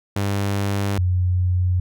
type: tone pair in turn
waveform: sawtooth / sine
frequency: 100 / 90.4 Hz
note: G2 / F#2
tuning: +35 / -40 cents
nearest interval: major second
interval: 175 cents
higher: first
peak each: -16 dBFS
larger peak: neither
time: 0.16-0.98 / 0.98-1.8 s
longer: neither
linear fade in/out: 5 ms
effects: none